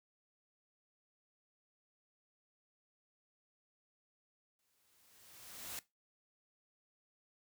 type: noise with exponential growth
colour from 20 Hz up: white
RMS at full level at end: -43 dBFS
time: 4.59-5.79 s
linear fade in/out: 1 ms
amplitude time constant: 260 ms
effects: noise-tail reverb RT60 0.2 s tail -18 dB re dry